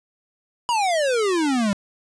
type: exponential sweep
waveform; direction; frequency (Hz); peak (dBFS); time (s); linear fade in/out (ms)
square; down; 987.8 to 193.7; -19; 0.69-1.73; 0
effects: resampled to 22050 Hz + 8-bit

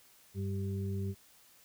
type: harmonic tone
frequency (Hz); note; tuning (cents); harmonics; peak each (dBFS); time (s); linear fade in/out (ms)
97.7; G2; -5; 1 / 2 / 4; -34 / -39 / -43; 0.34-1.15; 50
effects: white hiss -62 dBFS RMS until 1.64 s

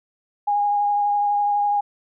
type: tone with vibrato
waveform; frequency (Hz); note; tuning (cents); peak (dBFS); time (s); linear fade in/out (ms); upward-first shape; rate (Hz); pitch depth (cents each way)
sine; 820; G#5; -22; -17; 0.47-1.81; 10; sine; 12; 12
effects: none

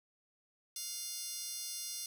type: tone with high-pass filter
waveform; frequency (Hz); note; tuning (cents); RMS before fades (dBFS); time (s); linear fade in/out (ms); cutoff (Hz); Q
10% pulse; 707; F5; +21; -42; 0.76-2.06; 2; 6400; 4.2
effects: none

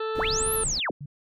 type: harmonic tone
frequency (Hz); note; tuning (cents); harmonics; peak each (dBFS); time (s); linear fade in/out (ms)
440; A4; 0; 1 / 2 / 3 / 4 / 6 / 7 / 8 / 9 / 10; -28 / -40 / -33 / -43 / -45 / -52 / -46 / -48 / -54; 0-0.64; 5
type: noise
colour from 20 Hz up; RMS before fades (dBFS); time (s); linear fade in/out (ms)
brown; -35; 0.15-0.8; 5
type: linear two-way sweep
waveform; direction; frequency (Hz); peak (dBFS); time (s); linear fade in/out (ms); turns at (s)
sine; up then down; 87.31 to 11750 to 87.31; -25; 0.18-0.91; 5; 0.54
type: tone bursts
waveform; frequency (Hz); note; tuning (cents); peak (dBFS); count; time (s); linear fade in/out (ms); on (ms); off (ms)
sine; 144.1; D3; -33; -34; 3; 0.3-1.059; 5; 53; 300
effects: none

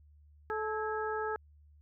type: harmonic tone with a mistuned harmonic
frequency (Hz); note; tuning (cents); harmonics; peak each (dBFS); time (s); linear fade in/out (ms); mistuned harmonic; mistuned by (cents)
433.3; A4; -27; 1 / 2 / 3 / 4; -35 / -38 / -39 / -41; 0.5-1.36; 0; 4; -91
effects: added 74 Hz sine -57 dBFS peak until 1.81 s

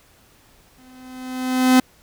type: tone with exponential growth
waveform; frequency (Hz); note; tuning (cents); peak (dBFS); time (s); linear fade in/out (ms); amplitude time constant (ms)
45% pulse; 256; C4; -38; -9; 0.78-1.8; 5; 220
effects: pink hiss -54 dBFS RMS until 2.02 s

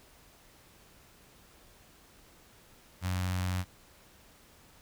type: tone with notch filter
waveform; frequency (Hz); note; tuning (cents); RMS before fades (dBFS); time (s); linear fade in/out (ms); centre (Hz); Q
sawtooth; 91.6; F#2; -17; -32; 3.01-3.65; 50; 400; 0.59
effects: pink hiss -59 dBFS RMS until 4.81 s

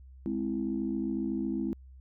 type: chord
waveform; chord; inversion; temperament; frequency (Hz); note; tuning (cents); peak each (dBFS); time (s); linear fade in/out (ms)
sine; Ab augmented; none; equal; 207.7 / 261.6 / 329.6; Ab3 / C4 / E4; 0 / 0 / 0; -33; 0.26-1.73; 0
effects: tanh soft clip ceiling -20 dBFS + added 65 Hz sine -48 dBFS peak until 2 s

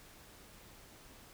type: silence
effects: pink hiss -57 dBFS RMS until 1.33 s

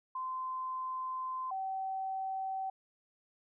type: tone pair in turn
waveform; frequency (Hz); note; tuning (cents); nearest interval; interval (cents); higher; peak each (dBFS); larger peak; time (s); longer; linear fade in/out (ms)
sine; 1034 / 766.5; C6 / G5; -21 / -39; perfect fourth; 518; first; -35 / -34; second; 0.15-1.51 / 1.51-2.7; first; 5
effects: none

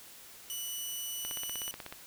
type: tone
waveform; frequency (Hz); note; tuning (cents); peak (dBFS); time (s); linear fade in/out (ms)
10% pulse; 2960; F#7; 0; -28; 0.5-1.71; 0
type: click train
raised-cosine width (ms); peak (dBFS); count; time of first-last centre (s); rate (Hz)
0.3; -25; 12; 1.25-1.925; 16.3
effects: white hiss -52 dBFS RMS until 2.06 s

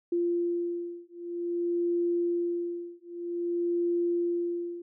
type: beating tone pair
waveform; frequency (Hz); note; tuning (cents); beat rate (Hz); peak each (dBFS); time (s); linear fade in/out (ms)
sine; 345.7 / 346.22; F4 / F4; -18 / -15; 0.52; -30; 0.12-4.82; 5
effects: none

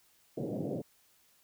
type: band-pass noise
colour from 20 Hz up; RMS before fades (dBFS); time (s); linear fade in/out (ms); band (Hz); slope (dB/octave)
pink; -36; 0.37-0.82; 10; 120 to 630; 48
effects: white hiss -67 dBFS RMS until 1.43 s

